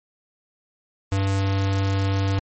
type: tone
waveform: square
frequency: 97.6 Hz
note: G2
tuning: 7 cents flat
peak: -20 dBFS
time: 1.12-2.39 s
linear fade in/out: 0 ms
effects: MP3 32 kbps